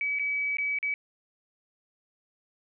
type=tone with dropouts; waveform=sine; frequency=2283 Hz; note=D7; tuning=50 cents flat; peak=-26 dBFS; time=0.01-0.94 s; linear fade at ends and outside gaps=1 ms; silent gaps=0.188-0.195 / 0.57-0.584 / 0.787-0.828 s; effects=none